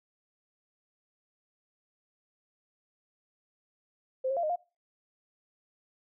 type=tone with pitch steps; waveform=sine; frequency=521 / 540 / 687 / 616 / 704 Hz; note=C5 / C#5 / F5 / D#5 / F5; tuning=-7 / -45 / -29 / -17 / +14 cents; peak=-27 dBFS; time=4.24-4.56 s; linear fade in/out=10 ms; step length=64 ms; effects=noise-tail reverb RT60 0.3 s tail -22 dB re dry